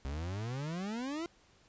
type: exponential sweep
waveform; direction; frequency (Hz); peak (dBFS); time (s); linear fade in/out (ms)
40% pulse; up; 65.41 to 349.2; -35; 0.05-1.26; 0
effects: pink hiss -65 dBFS RMS until 1.68 s + resampled to 16000 Hz